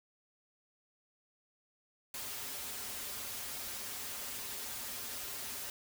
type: noise with comb filter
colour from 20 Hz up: white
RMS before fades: -42 dBFS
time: 2.14-5.7 s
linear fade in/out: 2 ms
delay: 6.1 ms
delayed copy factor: -1
effects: none